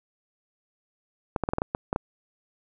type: clicks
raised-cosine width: 1 ms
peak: -11 dBFS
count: 9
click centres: 1.362 / 1.437 / 1.489 / 1.535 / 1.584 / 1.619 / 1.749 / 1.929 / 1.961 s
effects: none